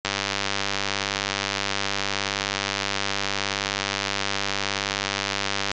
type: click train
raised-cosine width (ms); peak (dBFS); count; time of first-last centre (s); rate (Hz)
0.2; -6; 563; 0.05-5.715; 99.2
effects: resampled to 16000 Hz